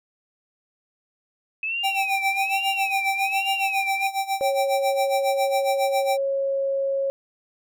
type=tone with vibrato; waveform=sine; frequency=2555 Hz; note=D#7; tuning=45 cents sharp; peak=-24 dBFS; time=1.63-4.07 s; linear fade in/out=2 ms; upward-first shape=sine; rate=1.2 Hz; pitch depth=160 cents each way
type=tone with tremolo; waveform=square; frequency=780 Hz; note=G5; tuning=9 cents flat; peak=-21 dBFS; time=1.83-6.18 s; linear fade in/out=20 ms; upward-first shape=sine; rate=7.3 Hz; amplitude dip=85%
type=tone with pitch glide; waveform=sine; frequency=550 to 546.8 Hz; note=C#5 to C#5; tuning=-14 to -24 cents; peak=-21 dBFS; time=4.41-7.1 s; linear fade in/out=0 ms; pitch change=-10 cents; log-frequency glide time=5.86-6.58 s
effects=none